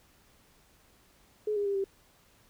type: tone with pitch steps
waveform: sine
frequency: 424.1 / 407.5 / 398.8 / 390.4 Hz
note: G#4 / G#4 / G4 / G4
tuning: +36 / -33 / +30 / -7 cents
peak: -27 dBFS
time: 1.47-1.842 s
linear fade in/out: 5 ms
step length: 93 ms
effects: pink hiss -63 dBFS RMS until 2.49 s

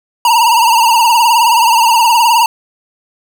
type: tone with vibrato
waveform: square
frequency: 928 Hz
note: A#5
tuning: 8 cents flat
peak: -7 dBFS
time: 0.25-2.46 s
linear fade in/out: 2 ms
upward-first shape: triangle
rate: 19 Hz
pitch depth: 100 cents each way
effects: none

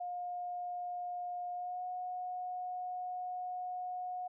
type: tone with pitch glide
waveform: sine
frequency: 713 to 727.1 Hz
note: F5 to F#5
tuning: +36 to -30 cents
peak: -37 dBFS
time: 0-4.28 s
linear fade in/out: 10 ms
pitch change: +34 cents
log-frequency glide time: 1.53-1.84 s
effects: none

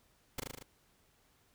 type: noise with echo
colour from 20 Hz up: pink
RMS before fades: -37 dBFS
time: 0.38-0.4 s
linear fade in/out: 5 ms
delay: 38 ms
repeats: 6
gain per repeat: -2 dB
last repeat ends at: 0.628 s
effects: pink hiss -70 dBFS RMS until 1.54 s

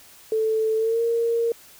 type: tone with pitch glide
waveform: sine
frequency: 440 to 464 Hz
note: A4 to A#4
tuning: 0 to -8 cents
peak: -19 dBFS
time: 0.32-1.52 s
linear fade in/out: 2 ms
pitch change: +92 cents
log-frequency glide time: 0.77-1.02 s
effects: white hiss -49 dBFS RMS until 1.79 s

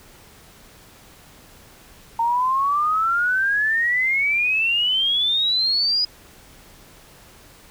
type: exponential sweep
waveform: sine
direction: up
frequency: 910 to 4978 Hz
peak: -17 dBFS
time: 2.19-6.05 s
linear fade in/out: 5 ms
effects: pink hiss -48 dBFS RMS until 7.7 s

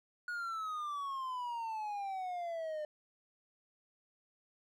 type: exponential sweep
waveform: triangle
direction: down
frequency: 1456 to 600 Hz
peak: -35 dBFS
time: 0.28-2.85 s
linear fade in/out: 2 ms
effects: none

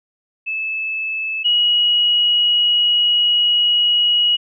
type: tone pair in turn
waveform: sine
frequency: 2614 / 2905 Hz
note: E7 / F#7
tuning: -15 / -32 cents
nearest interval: major second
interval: 183 cents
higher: second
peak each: -20 / -12 dBFS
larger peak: second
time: 0.46-1.44 / 1.44-4.37 s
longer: second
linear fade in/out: 20 ms
effects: none

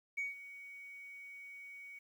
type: tone with ADSR envelope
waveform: sine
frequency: 2245 Hz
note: C#7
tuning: 21 cents sharp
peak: -32 dBFS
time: 0.17-1.99 s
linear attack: 14 ms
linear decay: 160 ms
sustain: -16 dB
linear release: 7 ms
effects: tanh soft clip ceiling -32 dBFS + 11-bit

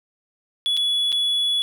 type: tone with dropouts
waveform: triangle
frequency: 3400 Hz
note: G#7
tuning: 40 cents sharp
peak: -17 dBFS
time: 0.66-1.62 s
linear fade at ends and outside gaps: 0 ms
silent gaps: 0.768-0.773 / 1.12-1.126 s
effects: none

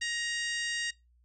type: harmonic tone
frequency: 940 Hz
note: A#5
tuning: 14 cents sharp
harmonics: 2 / 3 / 4 / 5 / 6 / 7 / 8 / 9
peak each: -34 / -38 / -40 / -42 / -44 / -45 / -46 / -47 dBFS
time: 0.01-0.91 s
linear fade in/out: 10 ms
effects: noise-tail reverb RT60 0.2 s tail -20 dB re dry + added 60 Hz sine -62 dBFS peak until 1.24 s

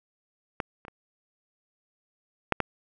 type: clicks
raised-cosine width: 0.5 ms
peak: -13 / -28 / -26 / -6 / -9 dBFS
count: 5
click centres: 0.602 / 0.851 / 0.882 / 2.523 / 2.603 s
effects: none

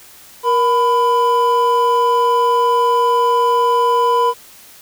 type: tone pair together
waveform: triangle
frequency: 472.6 / 999 Hz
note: A#4 / B5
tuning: +24 / +20 cents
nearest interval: octave + minor second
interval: 1296 cents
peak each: -14 / -11 dBFS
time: 0.43-4.34 s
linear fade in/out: 50 ms
effects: white hiss -42 dBFS RMS until 4.81 s

